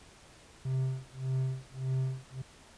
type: tone with tremolo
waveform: triangle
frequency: 131.1 Hz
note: C3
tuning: 4 cents sharp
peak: -25 dBFS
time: 0.65-2.42 s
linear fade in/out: 5 ms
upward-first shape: sine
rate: 1.7 Hz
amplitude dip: 100%
effects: pink hiss -56 dBFS RMS until 2.77 s + resampled to 22050 Hz